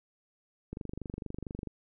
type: click train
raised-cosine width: 3 ms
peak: -25 dBFS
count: 24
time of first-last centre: 0.73-1.673 s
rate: 24.4 Hz
effects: none